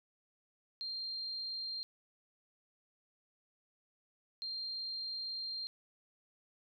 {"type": "tone bursts at uneven times", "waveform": "sine", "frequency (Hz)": 4186, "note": "C8", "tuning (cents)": 0, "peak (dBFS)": -38, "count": 2, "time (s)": [[0.81, 1.83], [4.42, 5.67]], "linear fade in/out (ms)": 0, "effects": []}